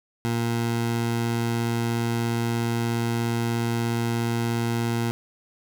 20% pulse tone, 116.9 Hz, A#2, 5 cents sharp, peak -18 dBFS, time 0.25-5.11 s, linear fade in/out 0 ms, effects none

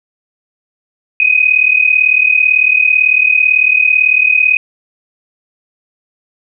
sine tone pair together, 2489 / 2527 Hz, D#7 / D#7, 0 / +26 cents, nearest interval unison, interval 26 cents, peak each -10 dBFS, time 1.2-4.57 s, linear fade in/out 2 ms, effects none

